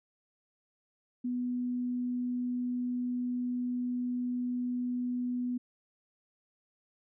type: tone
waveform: sine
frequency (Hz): 246.9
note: B3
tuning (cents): 0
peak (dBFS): -30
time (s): 1.24-5.58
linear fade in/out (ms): 10
effects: none